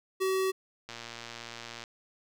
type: tone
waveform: square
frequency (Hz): 379.7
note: F#4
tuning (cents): +45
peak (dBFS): -27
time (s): 0.2-0.52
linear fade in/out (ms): 20
type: click train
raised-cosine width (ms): 0.2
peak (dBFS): -24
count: 112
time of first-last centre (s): 0.89-1.839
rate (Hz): 117
effects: none